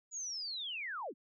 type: linear sweep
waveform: sine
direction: down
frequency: 6930 to 174.61 Hz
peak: -38 dBFS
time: 0.11-1.14 s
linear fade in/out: 50 ms
effects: none